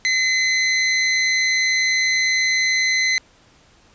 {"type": "tone with amplitude modulation", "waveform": "sawtooth", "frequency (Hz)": 2043, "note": "C7", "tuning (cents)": -42, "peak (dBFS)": -11, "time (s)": [0.05, 3.18], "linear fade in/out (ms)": 0, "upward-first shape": "sine", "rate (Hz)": 211, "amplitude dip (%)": 35, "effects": ["pink hiss -53 dBFS RMS until 3.94 s", "resampled to 16000 Hz"]}